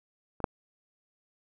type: clicks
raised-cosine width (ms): 1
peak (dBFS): -27 / -10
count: 2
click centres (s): 0.403 / 0.442
effects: none